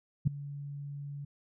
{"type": "tone with ADSR envelope", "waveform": "sine", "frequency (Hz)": 142.7, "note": "D3", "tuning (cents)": -49, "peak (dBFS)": -19, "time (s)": [0.25, 1.25], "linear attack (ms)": 23, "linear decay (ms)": 5, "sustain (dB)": -19, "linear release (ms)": 7, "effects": []}